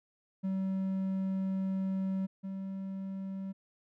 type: tone pair in turn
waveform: triangle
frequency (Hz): 191 / 192.66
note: G3 / G3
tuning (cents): -45 / -30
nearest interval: unison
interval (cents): 15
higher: second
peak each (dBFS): -28 / -34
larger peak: first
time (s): 0.43-2.27 / 2.43-3.53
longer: first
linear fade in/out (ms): 20
effects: none